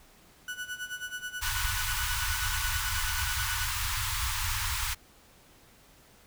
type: tone with tremolo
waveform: 35% pulse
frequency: 1480 Hz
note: F#6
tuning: in tune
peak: -31 dBFS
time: 0.48-3.65 s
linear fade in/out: 2 ms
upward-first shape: sine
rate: 9.3 Hz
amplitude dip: 80%
type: band-stop noise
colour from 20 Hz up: pink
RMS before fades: -31 dBFS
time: 1.41-4.95 s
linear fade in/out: 20 ms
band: 110 to 880 Hz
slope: 96 dB/octave
effects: pink hiss -58 dBFS RMS until 6.26 s

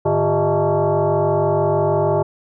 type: tone with frequency modulation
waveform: sine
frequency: 103.83 Hz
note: G#2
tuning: in tune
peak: -14 dBFS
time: 0.05-2.23 s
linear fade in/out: 10 ms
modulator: 254 Hz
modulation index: 3
effects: none

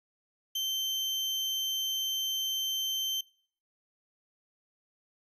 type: tone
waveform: 35% pulse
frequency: 3109 Hz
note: G7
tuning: 15 cents flat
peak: -28 dBFS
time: 0.55-3.21 s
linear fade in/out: 5 ms
effects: noise-tail reverb RT60 0.5 s tail -23 dB re dry + resampled to 32000 Hz

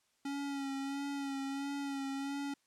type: tone with vibrato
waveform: square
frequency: 277.2 Hz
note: C#4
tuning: in tune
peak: -37 dBFS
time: 0.25-2.54 s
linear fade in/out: 5 ms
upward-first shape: sine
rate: 1.5 Hz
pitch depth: 31 cents each way
effects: white hiss -75 dBFS RMS until 2.66 s + low-pass 9000 Hz 12 dB/octave

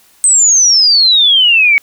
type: exponential sweep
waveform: sine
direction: down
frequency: 8372 to 2217 Hz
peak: -5 dBFS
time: 0.24-1.78 s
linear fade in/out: 0 ms
effects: white hiss -48 dBFS RMS until 1.82 s

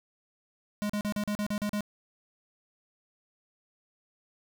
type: tone bursts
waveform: square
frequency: 207.7 Hz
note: G#3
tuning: in tune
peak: -29 dBFS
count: 9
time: 0.82-1.807 s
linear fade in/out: 0 ms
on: 75 ms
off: 39 ms
effects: none

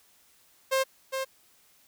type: tone with echo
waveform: sawtooth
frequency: 531 Hz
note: C5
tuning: 25 cents sharp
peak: -19 dBFS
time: 0.71-0.84 s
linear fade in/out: 20 ms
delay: 410 ms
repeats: 1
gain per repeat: -6 dB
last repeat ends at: 1.25 s
effects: white hiss -62 dBFS RMS until 1.87 s

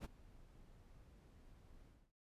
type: noise with ADSR envelope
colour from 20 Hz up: brown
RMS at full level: -42 dBFS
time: 0-2.12 s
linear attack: 45 ms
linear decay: 23 ms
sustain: -20 dB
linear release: 240 ms
effects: resampled to 32000 Hz

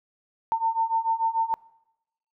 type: beating tone pair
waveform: sine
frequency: 900 / 906.8 Hz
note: A5 / A#5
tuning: +39 / -48 cents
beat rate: 6.8 Hz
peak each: -26 / -24 dBFS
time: 0.52-1.54 s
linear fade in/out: 0 ms
effects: noise-tail reverb RT60 0.9 s tail -24 dB re dry

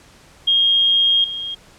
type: tone with level steps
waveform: sine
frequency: 3242 Hz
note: G#7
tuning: 42 cents flat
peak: -12 / -24 dBFS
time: 0.47-1.55 s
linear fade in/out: 10 ms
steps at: 1.24 s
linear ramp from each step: 2 ms
effects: pink hiss -48 dBFS RMS until 1.78 s + low-pass 9000 Hz 12 dB/octave

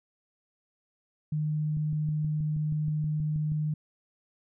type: tone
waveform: sine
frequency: 152.5 Hz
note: D#3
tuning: 34 cents flat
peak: -26 dBFS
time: 1.32-3.74 s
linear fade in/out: 5 ms
type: click train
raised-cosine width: 5 ms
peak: -28 dBFS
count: 12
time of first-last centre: 1.77-3.519 s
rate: 6.29 Hz
effects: none

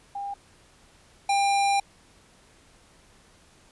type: tone pair in turn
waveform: sine / square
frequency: 802 / 797.7 Hz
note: G5 / G5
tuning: +39 / +30 cents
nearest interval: unison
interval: 9 cents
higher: first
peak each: -30 / -21 dBFS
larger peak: second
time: 0.15-0.34 / 1.29-1.8 s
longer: second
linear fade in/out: 5 ms
effects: pink hiss -57 dBFS RMS until 3.71 s + resampled to 24000 Hz

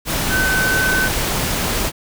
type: tone in noise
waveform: sine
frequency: 1522 Hz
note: F#6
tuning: 48 cents sharp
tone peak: -16 dBFS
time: 0.29-1.1 s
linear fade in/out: 50 ms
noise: pink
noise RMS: -20 dBFS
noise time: 0.05-1.92 s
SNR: +1 dB
effects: none

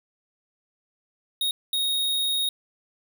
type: tone bursts at uneven times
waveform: square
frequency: 3745 Hz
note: A#7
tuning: 7 cents sharp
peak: -23 dBFS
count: 2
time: 1.41-1.51 / 1.73-2.49 s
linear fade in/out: 2 ms
effects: none

